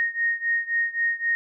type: beating tone pair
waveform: sine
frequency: 1858 / 1861.8 Hz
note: A#6 / A#6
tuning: -6 / -3 cents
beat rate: 3.8 Hz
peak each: -24 / -26 dBFS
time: 0-1.35 s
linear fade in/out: 0 ms
effects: none